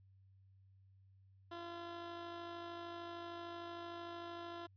15% pulse tone with amplitude modulation, 342 Hz, F4, 36 cents flat, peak -38 dBFS, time 1.51-4.67 s, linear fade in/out 10 ms, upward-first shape sine, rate 53.2 Hz, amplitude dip 30%, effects added 96 Hz sine -63 dBFS peak until 4.76 s + resampled to 11025 Hz

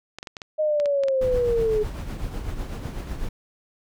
clicks, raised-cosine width 0.2 ms, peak -18 dBFS, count 9, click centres 0.186 / 0.229 / 0.272 / 0.368 / 0.418 / 0.8 / 0.858 / 1.036 / 1.084 s
sine linear sweep, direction down, 622.3 to 418.9 Hz, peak -19 dBFS, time 0.58-1.84 s, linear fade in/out 20 ms
brown noise with tremolo, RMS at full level -28 dBFS, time 1.21-3.29 s, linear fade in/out 5 ms, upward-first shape triangle, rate 8 Hz, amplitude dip 55%
effects none

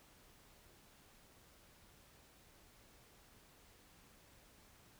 silence, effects pink hiss -65 dBFS RMS until 4.99 s

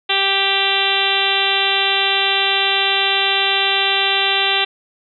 harmonic tone, 392 Hz, G4, in tune, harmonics 1 / 2 / 3 / 4 / 5 / 6 / 7 / 8 / 9 / 10, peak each -26 / -23 / -27 / -26 / -25 / -25 / -21 / -22 / -21 / -24 dBFS, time 0.09-4.65 s, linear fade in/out 10 ms, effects none

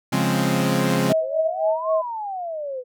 sawtooth chord, Db major seventh, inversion none, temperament equal, 138.59 / 174.61 / 207.7 / 261.6 Hz, Db3 / F3 / Ab3 / C4, 0 / 0 / 0 / 0 cents, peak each -20 dBFS, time 0.12-1.13 s, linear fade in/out 10 ms
sine tone with tremolo, 640 Hz, D#5, 49 cents sharp, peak -16 dBFS, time 1.09-2.02 s, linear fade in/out 10 ms, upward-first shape sine, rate 3.8 Hz, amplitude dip 85%
sine exponential two-way sweep, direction up then down, 490.6 to 1109 to 490.6 Hz, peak -26 dBFS, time 1.2-2.84 s, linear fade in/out 50 ms, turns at 1.91 s
effects none

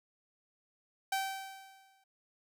sawtooth tone with exponential decay, 774 Hz, G5, 22 cents flat, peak -26 dBFS, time 1.12-2.04 s, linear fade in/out 5 ms, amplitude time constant 200 ms, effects none

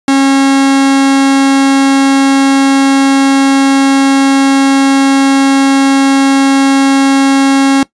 45% pulse tone, 272.6 Hz, C#4, 29 cents flat, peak -5 dBFS, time 0.08-7.83 s, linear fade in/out 2 ms, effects noise-tail reverb RT60 0.1 s tail -19 dB re dry + resampled to 22050 Hz

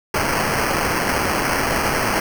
white noise with sample-and-hold, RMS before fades -20 dBFS, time 0.14-2.2 s, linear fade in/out 2 ms, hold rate 3675 Hz, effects none

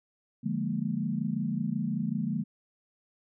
sine chord, Bb dominant seventh, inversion first, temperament equal, 146.83 / 174.61 / 207.7 / 233.1 Hz, D3 / F3 / Ab3 / Bb3, 0 / 0 / 0 / 0 cents, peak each -35 / -34 / -32 / -33 dBFS, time 0.43-2.44 s, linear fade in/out 20 ms, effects none

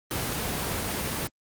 pink noise, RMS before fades -29 dBFS, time 0.11-1.27 s, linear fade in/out 0 ms, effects high-pass 60 Hz 12 dB/octave + Opus 24 kbps

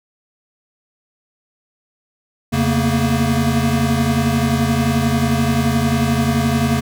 square tone cluster, 85.9 / 138.4 / 227.5 / 238.9 Hz, F2 / C#3 / A#3 / A#3, -28 / -2 / -42 / +43 cents, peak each -24 / -20 / -19 / -22 dBFS, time 2.52-6.81 s, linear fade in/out 20 ms, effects none

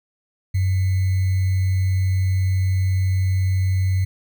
sine tone with sample-and-hold, 94 Hz, F#2, 28 cents sharp, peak -16 dBFS, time 0.54-4.05 s, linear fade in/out 10 ms, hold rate 2100 Hz, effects none

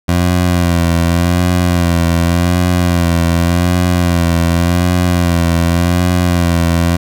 20% pulse tone with vibrato, 86.7 Hz, F2, 12 cents flat, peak -5 dBFS, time 0.08-6.97 s, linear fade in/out 10 ms, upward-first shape sine, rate 0.87 Hz, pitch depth 49 cents each way, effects none

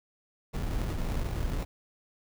brown noise with sample-and-hold, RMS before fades -31 dBFS, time 0.53-1.65 s, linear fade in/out 20 ms, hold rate 1575 Hz, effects none

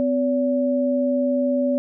sine tone pair together, 254.9 / 570.6 Hz, C4 / C#5, -45 / +50 cents, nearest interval octave + major second, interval 1395 cents, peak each -20 / -21 dBFS, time 0-1.78 s, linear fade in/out 0 ms, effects none

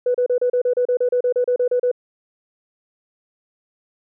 sine tone bursts, 493.9 Hz, B4, in tune, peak -14 dBFS, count 16, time 0.06-1.915 s, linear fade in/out 5 ms, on 85 ms, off 33 ms, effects tanh soft clip ceiling -10 dBFS

